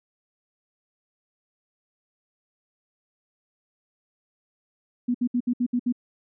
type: tone bursts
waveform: sine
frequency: 244.3 Hz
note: B3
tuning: 19 cents flat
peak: -20 dBFS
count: 7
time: 5.08-5.925 s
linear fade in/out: 10 ms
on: 65 ms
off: 65 ms
effects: none